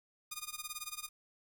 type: tone with tremolo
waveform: 5% pulse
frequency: 1223 Hz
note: D#6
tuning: 30 cents flat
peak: -26 dBFS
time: 0.31-1.09 s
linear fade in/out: 10 ms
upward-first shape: sine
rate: 18 Hz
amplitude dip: 90%
effects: 10-bit